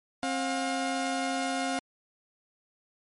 sawtooth tone pair together, 266.7 / 713 Hz, C4 / F5, +33 / +36 cents, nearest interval octave + perfect fourth, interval 1703 cents, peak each -27 dBFS, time 0.23-1.79 s, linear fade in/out 0 ms, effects MP3 48 kbps

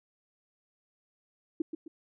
sine tone with echo, 321.9 Hz, E4, 41 cents flat, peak -25 dBFS, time 1.6-1.62 s, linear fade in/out 5 ms, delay 130 ms, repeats 2, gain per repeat -8 dB, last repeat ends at 1.88 s, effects none

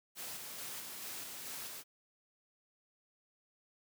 white noise with tremolo, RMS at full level -44 dBFS, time 0.15-1.84 s, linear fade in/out 50 ms, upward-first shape square, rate 2.3 Hz, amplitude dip 25%, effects high-pass 100 Hz 12 dB/octave

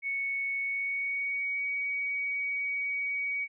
sine tone with pitch glide, 2217 to 2256 Hz, C#7 to C#7, 0 to +30 cents, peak -29 dBFS, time 0.02-3.48 s, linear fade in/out 50 ms, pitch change +30 cents, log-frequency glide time 0.59-1.66 s, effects none

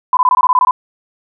sine tone bursts, 1006 Hz, B5, 32 cents sharp, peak -7 dBFS, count 10, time 0.13-0.71 s, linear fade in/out 2 ms, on 40 ms, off 20 ms, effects none

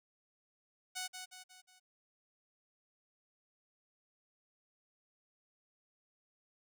5% pulse tone with echo, 740 Hz, F#5, in tune, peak -27 dBFS, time 0.95-1.08 s, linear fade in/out 20 ms, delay 180 ms, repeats 4, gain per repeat -6 dB, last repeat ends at 1.8 s, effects none

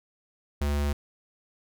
square tone, 72.3 Hz, D2, 27 cents flat, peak -25 dBFS, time 0.61-0.93 s, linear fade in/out 5 ms, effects none

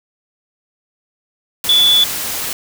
sine tone in noise, 3452 Hz, A7, 34 cents flat, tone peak -8 dBFS, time 1.69-2.04 s, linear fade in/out 2 ms, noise white, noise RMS -22 dBFS, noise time 1.64-2.53 s, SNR +11 dB, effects none

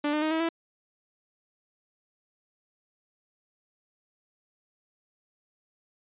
sawtooth tone with pitch steps, 293.7 / 302.7 / 311.9 / 321.4 / 331.2 Hz, D4 / D#4 / D#4 / E4 / E4, 0 / -48 / +4 / -44 / +8 cents, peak -21 dBFS, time 0.04-0.49 s, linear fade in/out 5 ms, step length 90 ms, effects resampled to 8000 Hz

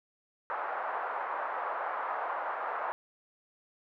pink band-pass noise, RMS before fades -35 dBFS, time 0.5-2.92 s, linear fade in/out 0 ms, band 670 to 1400 Hz, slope 24 dB/octave, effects none

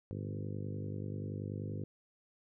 harmonic tone with a mistuned harmonic, 50.4 Hz, G1, 49 cents sharp, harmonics 2 / 3 / 4 / 5 / 6 / 7 / 8 / 9 / 10, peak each -40 / -44 / -46 / -48 / -50 / -51 / -52 / -53 / -54 dBFS, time 0.11-1.84 s, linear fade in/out 0 ms, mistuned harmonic 2, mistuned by +37 cents, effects none

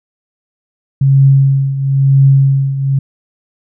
sine tone with tremolo, 136.6 Hz, C#3, 25 cents flat, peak -3 dBFS, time 1.01-2.99 s, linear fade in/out 5 ms, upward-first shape triangle, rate 1 Hz, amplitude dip 75%, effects none

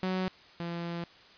sawtooth tone pair in turn, 186.1 / 170.66 Hz, F#3 / F3, +10 / -40 cents, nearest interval minor second, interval 150 cents, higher first, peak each -25 / -30 dBFS, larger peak first, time 0.03-0.28 / 0.6-1.04 s, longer second, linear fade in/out 0 ms, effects white hiss -55 dBFS RMS until 1.37 s + resampled to 11025 Hz

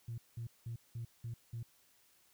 sine tone bursts, 116.54 Hz, A#2, in tune, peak -38 dBFS, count 6, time 0.08-1.63 s, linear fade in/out 5 ms, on 100 ms, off 190 ms, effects tanh soft clip ceiling -36 dBFS + white hiss -69 dBFS RMS until 2.33 s

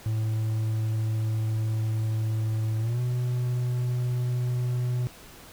triangle tone with pitch glide, 110 to 123.47 Hz, A2 to B2, 0 to 0 cents, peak -22 dBFS, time 0.06-5.07 s, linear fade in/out 0 ms, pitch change +200 cents, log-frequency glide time 2.79-3 s, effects pink hiss -48 dBFS RMS until 5.52 s

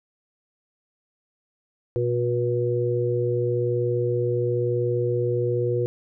harmonic tone, 121 Hz, B2, 35 cents flat, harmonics 1 / 3 / 4, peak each -25 / -25 / -25 dBFS, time 1.96-5.86 s, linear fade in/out 0 ms, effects none

